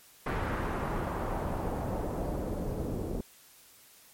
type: noise with low-pass filter sweep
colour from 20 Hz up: pink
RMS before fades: -33 dBFS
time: 0.26-3.21 s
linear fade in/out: 5 ms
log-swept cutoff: 1600 to 410 Hz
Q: 1.2
effects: white hiss -57 dBFS RMS until 4.13 s + MP3 64 kbps